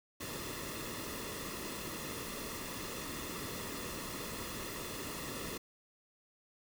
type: noise with comb filter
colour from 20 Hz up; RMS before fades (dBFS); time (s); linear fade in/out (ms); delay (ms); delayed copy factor
pink; -42; 0.2-5.58; 10; 1.3; -0.6
effects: none